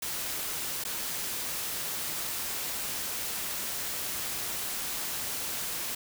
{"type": "noise with dropouts", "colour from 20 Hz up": "white", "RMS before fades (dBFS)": -34, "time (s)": [0.02, 5.95], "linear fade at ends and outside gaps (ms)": 5, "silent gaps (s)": [0.839, 0.849], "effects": []}